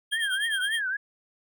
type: tone with tremolo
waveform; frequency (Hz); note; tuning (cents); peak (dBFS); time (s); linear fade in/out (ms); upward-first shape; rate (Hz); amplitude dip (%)
square; 3211; G7; +41; -26; 0.11-0.81; 20; triangle; 9.8; 95
type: tone with vibrato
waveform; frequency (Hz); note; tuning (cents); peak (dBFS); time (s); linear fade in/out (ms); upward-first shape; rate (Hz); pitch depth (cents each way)
sine; 1661.2; G#6; 0; -26; 0.12-0.97; 10; triangle; 3.6; 220
effects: none